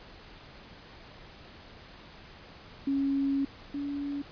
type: tone pair in turn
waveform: sine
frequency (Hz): 275.8 / 284.2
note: C#4 / C#4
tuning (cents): -9 / +43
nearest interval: minor second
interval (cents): 52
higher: second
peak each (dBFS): -25 / -31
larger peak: first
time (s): 2.87-3.45 / 3.74-4.22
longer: first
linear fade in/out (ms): 5
effects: pink hiss -50 dBFS RMS until 4.31 s + resampled to 11025 Hz